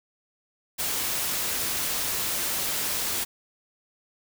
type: noise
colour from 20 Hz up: white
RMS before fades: -28 dBFS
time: 0.78-3.25 s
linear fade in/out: 20 ms
effects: none